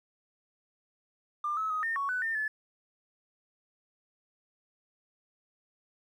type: tone with pitch steps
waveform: triangle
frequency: 1196 / 1294 / 1256 / 1821 / 1114 / 1496 / 1807 / 1729 Hz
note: D6 / E6 / D#6 / A#6 / C#6 / F#6 / A6 / A6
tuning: +31 / -32 / +16 / -41 / +8 / +19 / +46 / -31 cents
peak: -25 dBFS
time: 1.44-2.48 s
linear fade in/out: 5 ms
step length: 130 ms
effects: tanh soft clip ceiling -27 dBFS